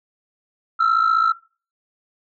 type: tone pair together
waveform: sine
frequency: 1308 / 1363.3 Hz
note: E6 / F6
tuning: -14 / -42 cents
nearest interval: minor second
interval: 72 cents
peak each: -15 dBFS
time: 0.79-1.33 s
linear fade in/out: 20 ms
effects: noise-tail reverb RT60 0.4 s tail -23 dB re dry + tanh soft clip ceiling -11 dBFS